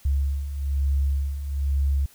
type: beating tone pair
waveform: sine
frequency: 68.7 / 69.8 Hz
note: C#2 / C#2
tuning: -15 / +13 cents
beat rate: 1.1 Hz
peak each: -28 / -22 dBFS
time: 0.05-2.06 s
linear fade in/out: 5 ms
effects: white hiss -54 dBFS RMS until 2.14 s